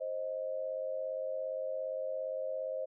sine tone pair together, 527 / 624.4 Hz, C5 / D#5, +12 / +6 cents, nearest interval minor third, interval 294 cents, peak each -36 / -38 dBFS, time 0-2.86 s, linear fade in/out 20 ms, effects none

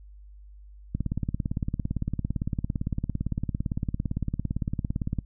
click train, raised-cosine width 5 ms, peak -15 dBFS, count 76, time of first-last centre 0.95-5.187 s, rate 17.7 Hz, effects noise-tail reverb RT60 0.1 s tail -24 dB re dry + added 50 Hz sine -45 dBFS peak until 5.25 s

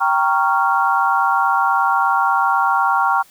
sine chord, G half-diminished seventh, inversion none, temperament equal with one note detuned, 784 / 932.3 / 1108.7 / 1385.7 Hz, G5 / Bb5 / Db6 / F6, 0 / 0 / 0 / -14 cents, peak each -19 dBFS, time 0-3.23 s, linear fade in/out 20 ms, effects white hiss -50 dBFS RMS until 3.3 s

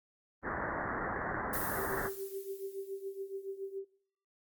white low-pass noise, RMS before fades -36 dBFS, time 0.42-2.1 s, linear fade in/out 50 ms, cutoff 1900 Hz, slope 96 dB/octave
violet noise with exponential decay, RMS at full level -36 dBFS, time 1.53-3.79 s, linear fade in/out 5 ms, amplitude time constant 490 ms
sine tone with tremolo, 390 Hz, G4, 9 cents flat, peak -35 dBFS, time 1.77-3.85 s, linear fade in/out 10 ms, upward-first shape triangle, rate 7.1 Hz, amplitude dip 85%
effects noise-tail reverb RT60 0.7 s tail -22 dB re dry + Opus 32 kbps

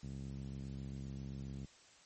5% pulse tone with low-pass filter, 67.5 Hz, C#2, 45 cents flat, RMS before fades -45 dBFS, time 0.03-1.66 s, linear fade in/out 5 ms, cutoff 170 Hz, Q 1.7, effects white hiss -63 dBFS RMS until 2.05 s + MP3 32 kbps

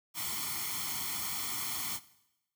white noise with comb filter, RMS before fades -36 dBFS, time 0.14-2 s, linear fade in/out 50 ms, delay 0.92 ms, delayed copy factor +0.8, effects noise-tail reverb RT60 0.9 s tail -18 dB re dry + high-pass 80 Hz 12 dB/octave

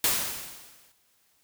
white noise with exponential decay, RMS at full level -22 dBFS, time 0.04-0.92 s, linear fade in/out 2 ms, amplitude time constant 190 ms, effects white hiss -67 dBFS RMS until 1.43 s

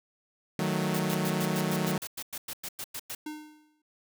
sawtooth chord, D# diminished, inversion none, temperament equal, 155.56 / 185 / 220 Hz, D#3 / F#3 / A3, 0 / 0 / 0 cents, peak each -27 / -26 / -30 dBFS, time 0.59-1.98 s, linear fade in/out 2 ms
white noise bursts, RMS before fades -37 dBFS, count 15, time 0.94-3.15 s, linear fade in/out 5 ms, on 54 ms, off 100 ms
square tone with exponential decay, 304.4 Hz, D#4, 38 cents flat, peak -34 dBFS, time 3.26-3.82 s, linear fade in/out 5 ms, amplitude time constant 120 ms
effects none

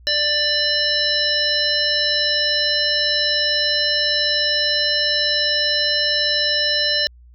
harmonic tone with a mistuned harmonic, 591 Hz, D5, 11 cents sharp, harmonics 1 / 3 / 5 / 7 / 9, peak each -26 / -23 / -25 / -21 / -21 dBFS, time 0.07-7.07 s, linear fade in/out 0 ms, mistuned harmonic 7, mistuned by -37 cents, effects added 60 Hz sine -43 dBFS peak until 7.34 s

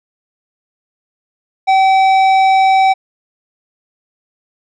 triangle tone with tanh clipping, 767 Hz, G5, 38 cents flat, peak -9 dBFS, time 1.67-2.94 s, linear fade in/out 20 ms, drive 15 dB, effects none

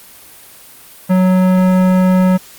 sine tone with tanh clipping, 185 Hz, F#3, in tune, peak -10 dBFS, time 1.09-2.38 s, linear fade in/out 20 ms, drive 17 dB, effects white hiss -39 dBFS RMS until 2.58 s + Opus 32 kbps

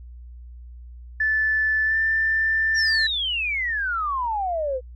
sine tone with pitch glide, 1749 to 1778.5 Hz, A6 to A6, -11 to +18 cents, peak -18 dBFS, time 1.2-3.07 s, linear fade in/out 5 ms, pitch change +29 cents, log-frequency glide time 1.85-1.97 s
sine exponential sweep, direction down, 5810 to 492.3 Hz, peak -22 dBFS, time 2.74-4.81 s, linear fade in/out 50 ms
effects tanh soft clip ceiling -10 dBFS + added 60 Hz sine -38 dBFS peak until 4.95 s

